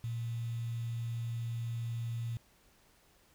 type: tone with quantisation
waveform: sine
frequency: 116.54 Hz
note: A#2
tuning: in tune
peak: -34 dBFS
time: 0.04-2.37 s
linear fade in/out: 0 ms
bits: 9
effects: pink hiss -66 dBFS RMS until 3.34 s